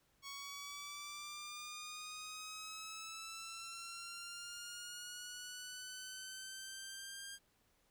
10% pulse linear sweep, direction up, 1108.7 to 1607 Hz, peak -38 dBFS, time 0.22-7.39 s, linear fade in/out 50 ms, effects pink hiss -75 dBFS RMS until 7.9 s

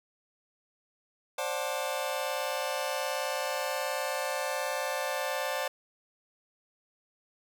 sawtooth chord, D dominant seventh, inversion third, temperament just, 528.6 / 587.3 / 734.2 / 881 Hz, C5 / D5 / F#5 / A5, +18 / 0 / -14 / +2 cents, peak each -31 / -31 / -34 / -34 dBFS, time 1.38-5.68 s, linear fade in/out 5 ms, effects none

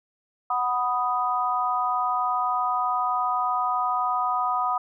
sine chord, B major, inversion second, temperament equal, 740 / 987.8 / 1244.5 Hz, F#5 / B5 / D#6, 0 / 0 / 0 cents, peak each -27 / -27 / -25 dBFS, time 0.5-4.78 s, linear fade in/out 5 ms, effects none

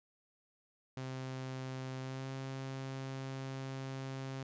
sawtooth tone with pitch glide, 130.81 to 133.64 Hz, C3 to C3, 0 to +37 cents, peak -36 dBFS, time 0.97-4.43 s, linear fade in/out 2 ms, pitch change +37 cents, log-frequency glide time 2.01-2.29 s, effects resampled to 16000 Hz

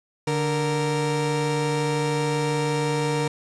30% pulse tone pair together, 146.84 / 466.2 Hz, D3 / A#4, 0 / 0 cents, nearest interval octave + minor sixth, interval 2000 cents, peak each -22 / -22 dBFS, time 0.27-3.28 s, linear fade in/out 5 ms, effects resampled to 22050 Hz + 8-bit

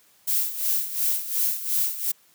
violet noise with tremolo, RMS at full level -22 dBFS, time 0.27-2.12 s, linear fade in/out 10 ms, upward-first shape sine, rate 2.8 Hz, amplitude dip 75%, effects white hiss -59 dBFS RMS until 2.34 s + high-pass 100 Hz 12 dB/octave

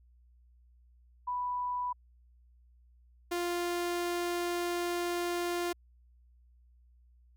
sine / sawtooth tone pair in turn, 987.8 / 349.2 Hz, B5 / F4, 0 / 0 cents, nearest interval octave + tritone, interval 1800 cents, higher first, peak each -31 / -27 dBFS, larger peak second, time 1.27-1.93 / 3.31-5.73 s, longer second, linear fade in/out 10 ms, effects added 60 Hz sine -59 dBFS peak until 7.36 s

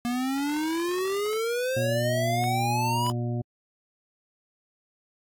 square exponential sweep, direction up, 237.2 to 996 Hz, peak -26 dBFS, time 0.05-3.1 s, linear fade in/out 0 ms
harmonic tone, 120 Hz, B2, 49 cents flat, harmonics 1 / 2 / 3 / 5 / 6, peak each -27 / -33 / -37 / -41 / -43 dBFS, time 1.76-3.42 s, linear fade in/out 10 ms
clicks, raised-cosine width 0.3 ms, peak -25 dBFS, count 2, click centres 2.44 / 3.066 s
effects AAC 64 kbps

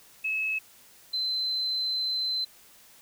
sine tone pair in turn, 2585 / 4067 Hz, E7 / C8, -34 / -50 cents, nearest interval minor sixth, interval 784 cents, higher second, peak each -26 dBFS, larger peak neither, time 0.24-0.59 / 1.13-2.45 s, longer second, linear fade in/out 10 ms, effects white hiss -55 dBFS RMS until 3.01 s

